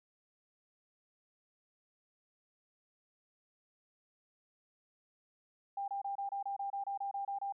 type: tone bursts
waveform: sine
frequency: 796 Hz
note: G5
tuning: 26 cents sharp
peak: -35 dBFS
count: 13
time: 5.77-7.524 s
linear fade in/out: 5 ms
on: 110 ms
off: 27 ms
effects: none

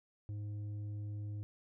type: tone with tanh clipping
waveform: sine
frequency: 103.83 Hz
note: G#2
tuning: in tune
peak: -40 dBFS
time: 0.29-1.43 s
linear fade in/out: 0 ms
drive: 6 dB
effects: none

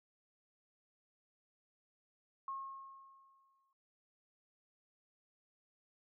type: tone with exponential decay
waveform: sine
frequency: 1082 Hz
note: C#6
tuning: 42 cents flat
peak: -38 dBFS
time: 2.48-3.73 s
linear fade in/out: 2 ms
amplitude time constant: 270 ms
effects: none

